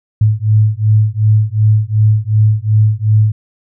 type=beating tone pair; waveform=sine; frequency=106.2 / 108.9 Hz; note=G#2 / A2; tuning=+39 / -17 cents; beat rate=2.7 Hz; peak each=-11 dBFS; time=0.21-3.32 s; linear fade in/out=5 ms; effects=none